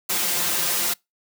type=noise with comb filter; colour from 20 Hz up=white; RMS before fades=-23 dBFS; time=0.09-0.94 s; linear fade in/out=10 ms; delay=5.7 ms; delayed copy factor=+0.95; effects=noise-tail reverb RT60 0.2 s tail -26 dB re dry + high-pass 150 Hz 12 dB/octave

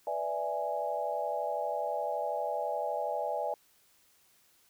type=chord; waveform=sine; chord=E dominant seventh; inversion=second; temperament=equal; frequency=493.9 / 587.3 / 659.3 / 830.6 Hz; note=B4 / D5 / E5 / G#5; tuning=0 / 0 / 0 / 0 cents; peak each=-39 / -35 / -36 / -35 dBFS; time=0.07-3.54 s; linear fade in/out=2 ms; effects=white hiss -66 dBFS RMS until 4.69 s

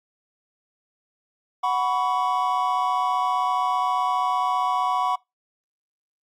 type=chord; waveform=triangle; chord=F# suspended fourth; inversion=none; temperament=equal with one note detuned; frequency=740 / 987.8 / 1122.9 Hz; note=F#5 / B5 / C#6; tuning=0 / 0 / +22 cents; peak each=-23 dBFS; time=1.63-5.16 s; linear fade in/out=10 ms; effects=noise-tail reverb RT60 0.2 s tail -23 dB re dry + Opus 48 kbps

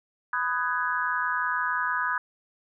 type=chord; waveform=sine; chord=G# minor seventh; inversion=first; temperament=just; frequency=996.7 / 1245.9 / 1495.1 / 1661.2 Hz; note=B5 / D#6 / F#6 / G#6; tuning=+16 / +2 / +18 / 0 cents; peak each=-30 dBFS; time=0.33-2.18 s; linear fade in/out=2 ms; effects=none

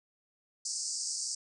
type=band-pass noise; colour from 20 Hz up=pink; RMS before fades=-36 dBFS; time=0.65-1.35 s; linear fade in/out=5 ms; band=4700 to 8800 Hz; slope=96 dB/octave; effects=none

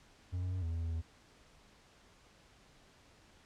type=tone with pitch steps; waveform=triangle; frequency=90.1 / 91.3 / 92.4 / 82.5 / 83.1 / 82.6 / 81.6 Hz; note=F#2 / F#2 / F#2 / E2 / E2 / E2 / E2; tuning=-45 / -23 / -2 / +2 / +15 / +4 / -17 cents; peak=-32 dBFS; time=0.32-1.02 s; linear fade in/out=20 ms; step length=100 ms; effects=pink hiss -63 dBFS RMS until 3.45 s + low-pass 7000 Hz 12 dB/octave

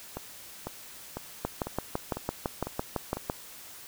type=two click trains; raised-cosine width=1 ms; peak=-14 / -20 dBFS; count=12 / 7; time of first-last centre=1.45-3.299 / 0.17-3.17 s; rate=5.95 / 2 Hz; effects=white hiss -47 dBFS RMS until 3.87 s

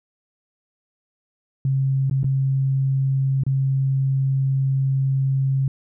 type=tone with dropouts; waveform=sine; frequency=134.8 Hz; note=C#3; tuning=48 cents flat; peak=-17 dBFS; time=1.65-5.68 s; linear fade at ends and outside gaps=2 ms; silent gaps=2.098-2.111 / 2.232-2.243 / 3.436-3.465 s; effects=none

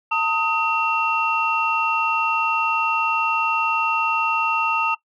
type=tone cluster; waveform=sine; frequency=900 / 1257 / 2720 Hz; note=A5 / D#6 / F7; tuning=+39 / +17 / -46 cents; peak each=-22 dBFS; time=0.11-4.95 s; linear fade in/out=10 ms; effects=noise-tail reverb RT60 0.1 s tail -19 dB re dry + tanh soft clip ceiling -8 dBFS

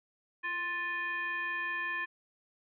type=tone with frequency modulation; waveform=sine; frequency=1760 Hz; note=A6; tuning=in tune; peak=-32 dBFS; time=0.43-2.06 s; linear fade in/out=20 ms; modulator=709 Hz; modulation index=0.89; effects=none

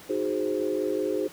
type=chord; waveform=sine; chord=Ab dominant seventh; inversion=second; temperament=equal; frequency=311.1 / 370 / 415.3 / 523.3 Hz; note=Eb4 / Gb4 / Ab4 / C5; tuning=0 / 0 / 0 / 0 cents; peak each=-31 / -30 / -29 / -31 dBFS; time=0.09-1.28 s; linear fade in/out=10 ms; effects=pink hiss -47 dBFS RMS until 1.32 s + high-pass 100 Hz 12 dB/octave

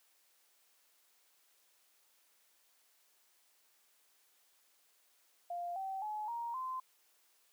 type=tone with pitch steps; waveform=sine; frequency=698.5 / 770.6 / 850.1 / 937.8 / 1034.5 Hz; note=F5 / G5 / G#5 / A#5 / C6; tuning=0 / -30 / +40 / +10 / -20 cents; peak=-37 dBFS; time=5.5-6.8 s; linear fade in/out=5 ms; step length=260 ms; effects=white hiss -71 dBFS RMS until 7.52 s + high-pass 400 Hz 12 dB/octave

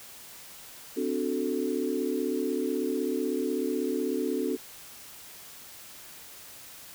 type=chord; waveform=sine; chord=D dominant seventh; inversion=third; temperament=equal with one note detuned; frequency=257.7 / 293.7 / 370 / 440 Hz; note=C4 / D4 / F#4 / A4; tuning=-26 / 0 / 0 / 0 cents; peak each=-32 dBFS; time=0.96-4.57 s; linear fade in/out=20 ms; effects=white hiss -47 dBFS RMS until 6.94 s

